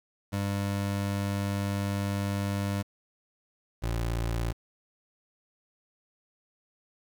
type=tone pair in turn; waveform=25% pulse; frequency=100 / 57.33 Hz; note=G2 / A#1; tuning=+35 / -28 cents; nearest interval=minor seventh; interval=963 cents; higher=first; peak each=-24 dBFS; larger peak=neither; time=0.32-2.83 / 3.82-4.53 s; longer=first; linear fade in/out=20 ms; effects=9-bit